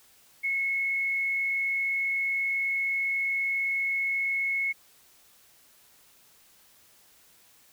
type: tone with frequency modulation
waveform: sine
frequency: 2186 Hz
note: C#7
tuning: 25 cents flat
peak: -25 dBFS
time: 0.43-4.73 s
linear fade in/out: 20 ms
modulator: 54.9 Hz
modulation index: 0.35
effects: white hiss -59 dBFS RMS until 7.72 s